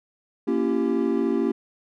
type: chord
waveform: triangle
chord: A# diminished seventh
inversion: none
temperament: equal with one note detuned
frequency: 233.1 / 277.2 / 338.1 / 392 Hz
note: A#3 / C#4 / E4 / G4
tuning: 0 / 0 / +44 / 0 cents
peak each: -24 dBFS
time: 0.47-1.52 s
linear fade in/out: 10 ms
effects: none